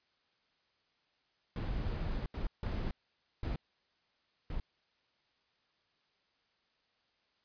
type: noise bursts at uneven times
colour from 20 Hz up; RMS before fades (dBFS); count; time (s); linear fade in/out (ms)
brown; -36; 5; 1.56-2.26 / 2.34-2.47 / 2.63-2.91 / 3.43-3.56 / 4.5-4.6; 2
effects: white hiss -75 dBFS RMS until 7.44 s + resampled to 11025 Hz